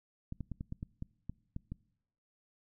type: clicks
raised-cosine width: 5 ms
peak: -27 dBFS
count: 10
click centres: 0.324 / 0.407 / 0.517 / 0.609 / 0.724 / 0.829 / 1.024 / 1.296 / 1.564 / 1.72 s
effects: noise-tail reverb RT60 0.8 s tail -24 dB re dry